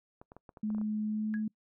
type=clicks; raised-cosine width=1 ms; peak=-35 dBFS; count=9; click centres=0.215 / 0.319 / 0.366 / 0.492 / 0.572 / 0.703 / 0.748 / 0.783 / 0.814 s
type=tone with pitch glide; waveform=sine; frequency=213.3 to 216 Hz; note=G#3 to A3; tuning=+46 to -32 cents; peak=-30 dBFS; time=0.63-1.48 s; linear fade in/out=5 ms; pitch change=+22 cents; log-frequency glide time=1.06-1.34 s
type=tone with exponential decay; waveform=sine; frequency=1661.2 Hz; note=G#6; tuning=in tune; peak=-37 dBFS; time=1.34-1.44 s; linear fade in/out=0 ms; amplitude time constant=21 ms
effects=noise-tail reverb RT60 0.1 s tail -25 dB re dry